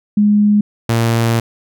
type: tone pair in turn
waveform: sine / sawtooth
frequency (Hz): 207.7 / 115.36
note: G#3 / A#2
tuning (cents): 0 / -18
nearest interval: minor seventh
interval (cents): 1018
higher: first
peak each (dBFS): -8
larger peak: neither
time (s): 0.17-0.61 / 0.89-1.4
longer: second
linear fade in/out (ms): 5
effects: none